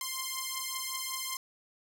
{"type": "beating tone pair", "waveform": "5% pulse", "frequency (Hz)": [1046.5, 1051.8], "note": ["C6", "C6"], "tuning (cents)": [0, 9], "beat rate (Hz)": 5.3, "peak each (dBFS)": -25, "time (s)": [0.01, 1.37], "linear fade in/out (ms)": 2, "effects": []}